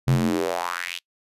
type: tone with high-pass filter sweep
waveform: square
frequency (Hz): 43.65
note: F1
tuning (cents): 0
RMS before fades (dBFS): -24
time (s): 0.07-0.99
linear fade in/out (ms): 10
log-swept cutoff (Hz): 110 to 3300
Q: 3.7
effects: noise-tail reverb RT60 0.1 s tail -24 dB re dry + resampled to 32000 Hz